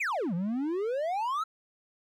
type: exponential two-way sweep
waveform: triangle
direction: down then up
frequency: 2637 to 164.7 to 1347 Hz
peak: -26 dBFS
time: 0-1.44 s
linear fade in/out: 10 ms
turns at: 0.34 s
effects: none